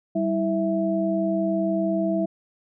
sine tone cluster, 194.4 / 325.2 / 659 Hz, G3 / E4 / E5, -14 / -23 / -1 cents, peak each -25 dBFS, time 0.15-2.26 s, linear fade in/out 10 ms, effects none

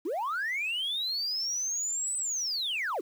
sine linear two-way sweep, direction up then down, 279.5 to 8130 to 279.5 Hz, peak -27 dBFS, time 0.05-3.01 s, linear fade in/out 10 ms, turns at 2.17 s, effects tanh soft clip ceiling -27 dBFS + 9-bit

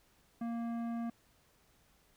sine tone with tanh clipping, 232.8 Hz, A#3, 2 cents flat, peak -37 dBFS, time 0.41-1.1 s, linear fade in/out 5 ms, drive 13 dB, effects pink hiss -69 dBFS RMS until 2.16 s

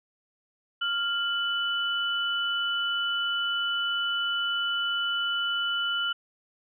sine tone pair together, 1396.9 / 2983 Hz, F6 / F#7, 0 / +13 cents, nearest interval octave + minor second, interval 1313 cents, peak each -28 dBFS, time 0.81-6.13 s, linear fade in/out 10 ms, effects none

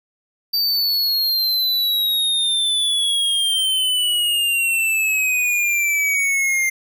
square exponential sweep, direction down, 4652 to 2100 Hz, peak -17 dBFS, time 0.53-6.7 s, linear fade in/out 10 ms, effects 9-bit

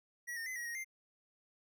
square tone with pitch steps, 1923 / 1830 / 2034 / 1903 / 1874 / 2100 Hz, B6 / A#6 / C7 / A#6 / A#6 / C7, -47 / -32 / -50 / +35 / +9 / +6 cents, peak -40 dBFS, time 0.27-0.846 s, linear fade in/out 20 ms, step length 96 ms, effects none

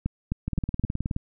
two click trains, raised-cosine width 5 ms, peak -15 / -13 dBFS, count 14 / 4, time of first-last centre 0.48-1.164 / 0.06-0.839 s, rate 19 / 3.85 Hz, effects none

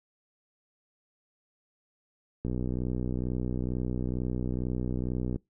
click train, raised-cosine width 3 ms, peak -19 dBFS, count 182, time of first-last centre 2.45-5.36 s, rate 62.2 Hz, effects noise-tail reverb RT60 0.2 s tail -25 dB re dry

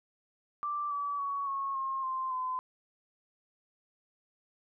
sine tone with pitch steps, 1174.7 / 1147.9 / 1121.7 / 1096 / 1071 / 1046.5 / 1022.6 Hz, D6 / D6 / C#6 / C#6 / C6 / C6 / C6, 0 / -40 / +20 / -20 / +40 / 0 / -40 cents, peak -31 dBFS, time 0.63-2.59 s, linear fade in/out 0 ms, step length 280 ms, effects none

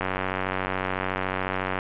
click train, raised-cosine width 0.5 ms, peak -11 dBFS, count 168, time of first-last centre 0.01-1.788 s, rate 93.9 Hz, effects resampled to 8000 Hz + 7-bit

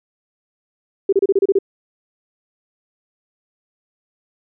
sine tone bursts, 392 Hz, G4, in tune, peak -10 dBFS, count 8, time 1.09-1.588 s, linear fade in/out 5 ms, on 36 ms, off 30 ms, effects none

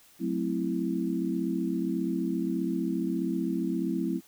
sine chord, F# half-diminished seventh, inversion none, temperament equal, 185 / 220 / 261.6 / 329.6 Hz, F#3 / A3 / C4 / E4, 0 / 0 / 0 / 0 cents, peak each -32 / -34 / -32 / -31 dBFS, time 0.19-4.21 s, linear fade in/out 50 ms, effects white hiss -58 dBFS RMS until 4.27 s

